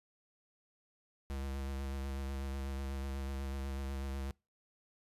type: tone with vibrato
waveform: square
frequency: 68 Hz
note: C#2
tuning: 33 cents flat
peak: -38 dBFS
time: 1.3-4.31 s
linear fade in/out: 0 ms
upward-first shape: sine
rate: 8.1 Hz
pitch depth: 27 cents each way
effects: noise-tail reverb RT60 0.3 s tail -26 dB re dry + resampled to 32000 Hz